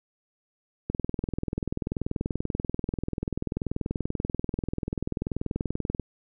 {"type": "click train", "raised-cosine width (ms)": 3, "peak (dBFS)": -15, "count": 106, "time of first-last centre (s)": [0.9, 5.997], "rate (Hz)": 20.6, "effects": []}